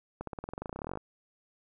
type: accelerating click train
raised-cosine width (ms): 1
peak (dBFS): -23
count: 22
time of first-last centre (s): 0.21-0.974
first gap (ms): 63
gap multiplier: 0.94
effects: none